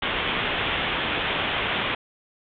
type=low-pass noise; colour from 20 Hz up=white; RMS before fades=-26 dBFS; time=0.02-1.95 s; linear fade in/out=5 ms; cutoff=3500 Hz; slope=96 dB/octave; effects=none